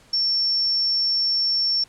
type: tone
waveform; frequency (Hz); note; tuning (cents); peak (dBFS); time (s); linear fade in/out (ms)
sine; 5440; F8; -46; -18; 0.13-1.84; 5
effects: pink hiss -53 dBFS RMS until 1.88 s + low-pass 9000 Hz 12 dB/octave